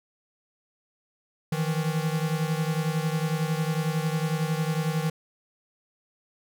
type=beating tone pair; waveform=square; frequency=155.56 / 166.56 Hz; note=D#3 / E3; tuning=0 / +18 cents; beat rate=11 Hz; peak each=-27 / -30 dBFS; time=1.52-5.1 s; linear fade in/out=5 ms; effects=none

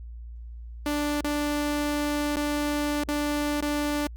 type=tone with dropouts; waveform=sawtooth; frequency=293.7 Hz; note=D4; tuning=in tune; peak=-21 dBFS; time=0.86-4.07 s; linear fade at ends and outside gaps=2 ms; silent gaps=1.209-1.243 / 2.36-2.367 / 3.037-3.085 / 3.607-3.623 s; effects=added 58 Hz sine -37 dBFS peak until 4.16 s + Opus 48 kbps

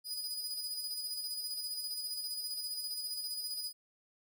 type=tone with tremolo; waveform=sawtooth; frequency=4953 Hz; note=D#8; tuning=9 cents flat; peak=-33 dBFS; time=0.04-3.73 s; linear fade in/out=50 ms; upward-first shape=square; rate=15 Hz; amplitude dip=35%; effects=none

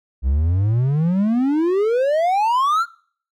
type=exponential sweep; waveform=triangle; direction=up; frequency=62 to 1428 Hz; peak=-13 dBFS; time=0.22-2.86 s; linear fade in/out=50 ms; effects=noise-tail reverb RT60 0.5 s tail -22 dB re dry

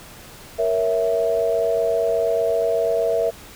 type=chord; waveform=sine; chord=A# diminished; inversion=none; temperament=equal; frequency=466.2 / 554.4 / 659.3 Hz; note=A#4 / C#5 / E5; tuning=0 / 0 / 0 cents; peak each=-21 / -26 / -20 dBFS; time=0.58-3.31 s; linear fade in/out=20 ms; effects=pink hiss -42 dBFS RMS until 3.55 s

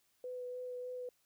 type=tone with vibrato; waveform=sine; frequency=498.7 Hz; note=B4; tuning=17 cents sharp; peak=-40 dBFS; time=0.24-1.09 s; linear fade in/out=2 ms; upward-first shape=sine; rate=3.3 Hz; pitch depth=12 cents each way; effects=white hiss -75 dBFS RMS until 1.25 s

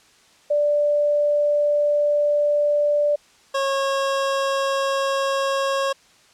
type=tone pair in turn; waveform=sine / 25% pulse; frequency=587.3 / 546 Hz; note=D5 / C#5; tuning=0 / -26 cents; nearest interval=minor second; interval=126 cents; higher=first; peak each=-16 / -16 dBFS; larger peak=neither; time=0.5-3.16 / 3.54-5.93 s; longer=first; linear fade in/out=10 ms; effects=white hiss -54 dBFS RMS until 6.33 s + low-pass 7000 Hz 12 dB/octave

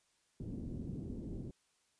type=low-pass noise; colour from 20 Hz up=white; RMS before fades=-43 dBFS; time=0.4-1.51 s; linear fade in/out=2 ms; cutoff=300 Hz; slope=24 dB/octave; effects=white hiss -75 dBFS RMS until 1.99 s + resampled to 22050 Hz

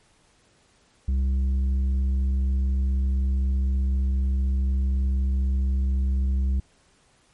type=tone with tanh clipping; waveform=sine; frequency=66 Hz; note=C2; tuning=16 cents sharp; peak=-21 dBFS; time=1.08-6.6 s; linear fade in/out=5 ms; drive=6 dB; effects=pink hiss -61 dBFS RMS until 7.33 s + MP3 48 kbps

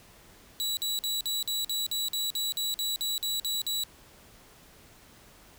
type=tone bursts; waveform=sawtooth; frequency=3918 Hz; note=B7; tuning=15 cents flat; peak=-25 dBFS; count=15; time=0.6-3.836 s; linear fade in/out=0 ms; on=170 ms; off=49 ms; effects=pink hiss -55 dBFS RMS until 5.58 s

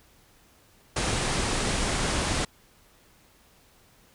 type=low-pass noise; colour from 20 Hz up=pink; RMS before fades=-27 dBFS; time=0.96-2.45 s; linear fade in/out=5 ms; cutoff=10000 Hz; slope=96 dB/octave; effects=pink hiss -59 dBFS RMS until 4.14 s

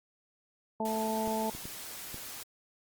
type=harmonic tone; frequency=220 Hz; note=A3; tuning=in tune; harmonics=1 / 2 / 3 / 4; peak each=-34 / -37 / -36 / -34 dBFS; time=0.8-1.5 s; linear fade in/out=2 ms
type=noise; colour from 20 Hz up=white; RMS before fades=-43 dBFS; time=0.85-2.43 s; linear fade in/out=2 ms
type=clicks; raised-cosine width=3 ms; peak=-30 dBFS; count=4; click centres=1.276 / 1.55 / 1.655 / 2.144 s
effects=Opus 32 kbps

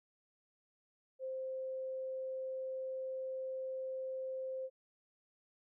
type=tone; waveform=sine; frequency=523.3 Hz; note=C5; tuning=in tune; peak=-38 dBFS; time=1.19-4.7 s; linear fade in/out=50 ms; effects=none

